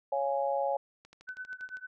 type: chord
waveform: sine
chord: Db major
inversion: none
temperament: just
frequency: 554.4 / 693 / 831.5 Hz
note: Db5 / F5 / Ab5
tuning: 0 / -14 / +2 cents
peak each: -30 / -35 / -32 dBFS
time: 0.12-0.77 s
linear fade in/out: 5 ms
type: click train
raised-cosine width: 0.2 ms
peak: -36 dBFS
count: 10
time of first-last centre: 1.05-1.77 s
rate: 12.5 Hz
type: tone with tremolo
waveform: sine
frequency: 1508 Hz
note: F#6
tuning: 32 cents sharp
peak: -35 dBFS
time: 1.27-1.87 s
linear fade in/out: 20 ms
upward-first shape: triangle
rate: 8.9 Hz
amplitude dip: 100%
effects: none